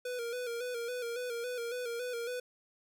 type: tone with vibrato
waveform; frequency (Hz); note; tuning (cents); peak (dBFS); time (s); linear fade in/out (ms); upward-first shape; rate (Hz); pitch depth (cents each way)
square; 482.1; B4; -42; -36; 0.05-2.4; 5; square; 3.6; 52
effects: none